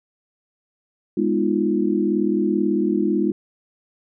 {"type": "chord", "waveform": "sine", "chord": "F half-diminished seventh", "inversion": "first", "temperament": "equal with one note detuned", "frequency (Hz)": [206, 246.9, 311.1, 349.2], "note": ["Ab3", "Cb4", "Eb4", "F4"], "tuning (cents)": [-14, 0, 0, 0], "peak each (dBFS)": [-22, -26, -22, -22], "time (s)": [1.17, 3.32], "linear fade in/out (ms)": 5, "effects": []}